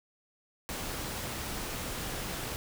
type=noise; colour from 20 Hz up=pink; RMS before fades=-37 dBFS; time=0.69-2.56 s; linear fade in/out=0 ms; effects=none